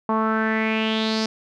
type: tone with low-pass filter sweep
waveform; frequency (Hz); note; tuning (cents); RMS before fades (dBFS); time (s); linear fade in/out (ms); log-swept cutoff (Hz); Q
sawtooth; 220; A3; 0; -22; 0.09-1.26; 2; 1000 to 5200; 4.9
effects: none